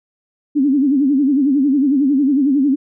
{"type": "tone with vibrato", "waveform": "sine", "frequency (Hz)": 277.3, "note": "C#4", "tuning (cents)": 1, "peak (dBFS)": -11, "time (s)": [0.55, 2.76], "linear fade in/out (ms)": 20, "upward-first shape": "sine", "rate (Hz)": 11, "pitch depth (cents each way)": 130, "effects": []}